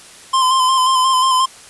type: tone with vibrato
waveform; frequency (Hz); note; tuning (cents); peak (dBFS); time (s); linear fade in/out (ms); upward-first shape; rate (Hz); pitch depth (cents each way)
square; 1038; C6; -14; -12; 0.33-1.46; 10; square; 5.6; 27
effects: white hiss -40 dBFS RMS until 1.69 s + resampled to 24000 Hz